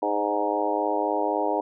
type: harmonic tone with a mistuned harmonic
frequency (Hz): 103.83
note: G#2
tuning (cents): 0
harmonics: 3 / 4 / 5 / 6 / 7 / 8 / 9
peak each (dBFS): -30 / -30 / -30 / -30 / -30 / -30 / -30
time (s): 0.02-1.61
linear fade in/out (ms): 5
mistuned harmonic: 6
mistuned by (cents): -23
effects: none